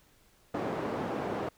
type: band-pass noise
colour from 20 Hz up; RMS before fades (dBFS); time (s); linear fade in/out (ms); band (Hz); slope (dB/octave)
white; -34; 0.54-1.49; 5; 150 to 640; 12
effects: pink hiss -64 dBFS RMS until 1.57 s